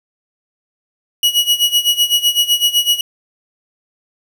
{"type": "tone with tremolo", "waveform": "40% pulse", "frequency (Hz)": 2913, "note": "F#7", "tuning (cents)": -28, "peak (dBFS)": -8, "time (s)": [1.23, 3.01], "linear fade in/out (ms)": 2, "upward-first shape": "sine", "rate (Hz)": 7.9, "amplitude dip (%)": 85, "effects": ["7-bit"]}